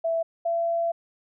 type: tone pair in turn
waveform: sine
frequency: 661 / 674.9 Hz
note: E5 / E5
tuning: +5 / +41 cents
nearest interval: unison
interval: 36 cents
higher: second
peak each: -22 dBFS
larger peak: neither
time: 0.04-0.23 / 0.45-0.92 s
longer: second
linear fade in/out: 10 ms
effects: none